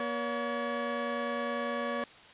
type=tone pair together; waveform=20% pulse; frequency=238.7 / 567 Hz; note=A#3 / C#5; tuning=+41 / +39 cents; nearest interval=octave + minor third; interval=1498 cents; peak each=-30 / -28 dBFS; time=0-2.04 s; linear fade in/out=2 ms; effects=white hiss -53 dBFS RMS until 2.33 s + resampled to 8000 Hz